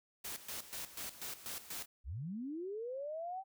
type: noise with tremolo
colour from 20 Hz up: white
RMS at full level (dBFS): -43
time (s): 0.24-1.86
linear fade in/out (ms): 10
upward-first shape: square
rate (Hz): 4.1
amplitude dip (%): 75
type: linear sweep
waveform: sine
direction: up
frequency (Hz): 47.82 to 784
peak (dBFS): -39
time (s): 2.04-3.44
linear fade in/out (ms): 50
effects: none